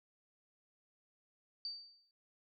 sine tone with exponential decay, 4619 Hz, D8, 30 cents flat, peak -37 dBFS, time 1.65-2.11 s, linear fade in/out 1 ms, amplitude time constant 100 ms, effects none

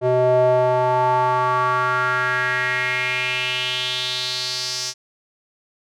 square tone with band-pass filter sweep, 126.3 Hz, B2, 39 cents sharp, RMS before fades -20 dBFS, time 0.01-4.94 s, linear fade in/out 50 ms, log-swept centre 520 to 5600 Hz, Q 4.1, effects none

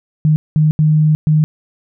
sine tone bursts at uneven times, 153.9 Hz, D#3, 19 cents flat, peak -8 dBFS, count 4, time 0.25-0.36 / 0.56-0.71 / 0.79-1.15 / 1.27-1.44 s, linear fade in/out 0 ms, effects none

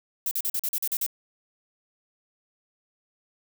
violet noise bursts, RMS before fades -27 dBFS, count 9, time 0.26-1.064 s, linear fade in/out 2 ms, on 52 ms, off 42 ms, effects none

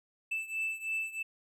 triangle beating tone pair, 2639 / 2642.1 Hz, E7 / E7, +1 / +3 cents, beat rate 3.1 Hz, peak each -33 / -36 dBFS, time 0.31-1.23 s, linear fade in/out 10 ms, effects none

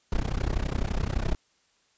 brown noise with amplitude modulation, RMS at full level -23 dBFS, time 0.12-1.35 s, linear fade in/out 2 ms, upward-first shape sine, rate 31.8 Hz, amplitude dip 95%, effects white hiss -67 dBFS RMS until 1.97 s + resampled to 16000 Hz

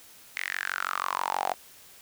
sawtooth tone with high-pass filter sweep, 46.25 Hz, F#1, in tune, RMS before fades -31 dBFS, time 0.36-1.54 s, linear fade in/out 10 ms, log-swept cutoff 2100 to 720 Hz, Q 6.8, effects white hiss -52 dBFS RMS until 2.01 s

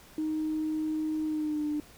sine tone with pitch glide, 311.1 to 298.9 Hz, D#4 to D4, 0 to +31 cents, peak -27 dBFS, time 0.18-1.8 s, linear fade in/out 2 ms, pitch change -69 cents, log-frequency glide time 1.24-1.66 s, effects tanh soft clip ceiling -23 dBFS + pink hiss -54 dBFS RMS until 1.97 s

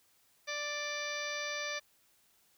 harmonic tone with a mistuned harmonic, 588 Hz, D5, 2 cents sharp, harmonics 1 / 2 / 3 / 4 / 5 / 6 / 7 / 8 / 9 / 10, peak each -42 / -45 / -41 / -41 / -53 / -45 / -52 / -46 / -54 / -46 dBFS, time 0.47-1.8 s, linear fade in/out 20 ms, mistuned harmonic 6, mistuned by +18 cents, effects white hiss -69 dBFS RMS until 2.57 s

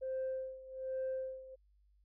sine tone with tremolo, 523.3 Hz, C5, in tune, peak -33 dBFS, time 0.01-1.56 s, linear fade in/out 20 ms, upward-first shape sine, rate 1.2 Hz, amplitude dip 85%, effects tanh soft clip ceiling -32 dBFS + added 50 Hz sine -66 dBFS peak until 2.04 s

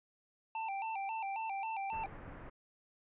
square tone with vibrato, 836 Hz, G#5, 11 cents sharp, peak -37 dBFS, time 0.55-2.06 s, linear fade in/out 2 ms, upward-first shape square, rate 3.7 Hz, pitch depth 110 cents each way
pink low-pass noise, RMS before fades -49 dBFS, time 1.92-2.5 s, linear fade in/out 10 ms, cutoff 1900 Hz, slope 24 dB/octave
effects resampled to 8000 Hz

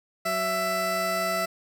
20% pulse tone pair together, 186.33 / 664 Hz, F#3 / E5, +12 / +12 cents, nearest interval octave + minor seventh, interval 2200 cents, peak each -30 / -20 dBFS, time 0.25-1.46 s, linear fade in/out 10 ms, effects none

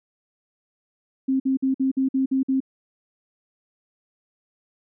sine tone bursts, 265.6 Hz, C4, 26 cents sharp, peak -18 dBFS, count 8, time 1.28-2.604 s, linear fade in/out 10 ms, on 120 ms, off 52 ms, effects none

